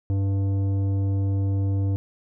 sine tone with tanh clipping, 98 Hz, G2, in tune, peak -22 dBFS, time 0.1-1.96 s, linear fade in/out 0 ms, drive 11 dB, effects none

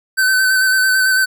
square tone with vibrato, 1527 Hz, G6, 46 cents flat, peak -12 dBFS, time 0.17-1.26 s, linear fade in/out 20 ms, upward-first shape square, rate 9 Hz, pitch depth 21 cents each way, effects none

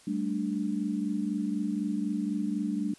sine chord, G suspended second, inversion none, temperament equal, 196 / 220 / 293.7 Hz, G3 / A3 / D4, 0 / 0 / 0 cents, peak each -32 dBFS, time 0.07-2.94 s, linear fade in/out 5 ms, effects white hiss -57 dBFS RMS until 2.98 s + resampled to 24000 Hz

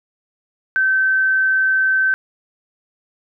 sine tone, 1542 Hz, G6, 29 cents flat, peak -13 dBFS, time 0.76-2.14 s, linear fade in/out 0 ms, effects none

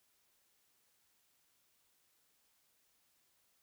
silence, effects white hiss -75 dBFS RMS until 3.62 s

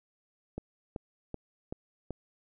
click train, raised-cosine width 2 ms, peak -23 dBFS, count 5, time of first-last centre 0.58-2.107 s, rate 2.62 Hz, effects none

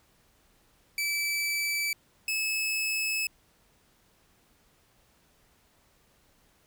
sawtooth tone pair in turn, 2312 / 2595 Hz, D7 / E7, -28 / -28 cents, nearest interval major second, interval 200 cents, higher second, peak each -24 dBFS, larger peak neither, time 0.98-1.93 / 2.28-3.27 s, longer second, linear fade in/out 2 ms, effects pink hiss -65 dBFS RMS until 6.66 s

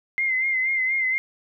sine tone with vibrato, 2084 Hz, C7, 7 cents flat, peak -20 dBFS, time 0.18-1.18 s, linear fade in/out 0 ms, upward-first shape sine, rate 4.2 Hz, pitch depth 46 cents each way, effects none

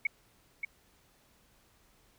sine tone with echo, 2217 Hz, C#7, in tune, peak -25 dBFS, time 0.05-0.07 s, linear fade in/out 5 ms, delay 580 ms, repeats 1, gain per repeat -6 dB, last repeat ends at 0.65 s, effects pink hiss -66 dBFS RMS until 2.18 s

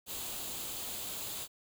white noise with comb filter, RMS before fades -40 dBFS, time 0.06-1.48 s, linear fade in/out 50 ms, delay 0.27 ms, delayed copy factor +0.5, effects none

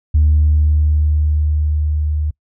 sine tone with level ramp, 75.7 Hz, D#2, 47 cents flat, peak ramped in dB -7 to -15 dBFS, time 0.14-2.31 s, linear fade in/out 10 ms, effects noise-tail reverb RT60 0.1 s tail -25 dB re dry + tanh soft clip ceiling -5 dBFS

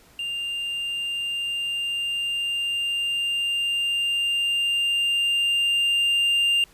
triangle tone with level ramp, 2796 Hz, F7, 1 cent sharp, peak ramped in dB -25 to -16 dBFS, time 0.19-6.64 s, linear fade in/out 2 ms, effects pink hiss -54 dBFS RMS until 6.73 s + resampled to 32000 Hz

